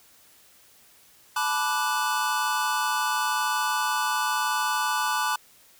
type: chord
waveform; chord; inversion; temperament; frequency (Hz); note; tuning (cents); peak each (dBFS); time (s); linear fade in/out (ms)
square; B minor seventh; third; equal with one note detuned; 866.9 / 987.8 / 1174.7 / 1480; A5 / B5 / D6 / F#6; -26 / 0 / 0 / 0; -30; 1.36-5.36; 5
effects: white hiss -56 dBFS RMS until 5.79 s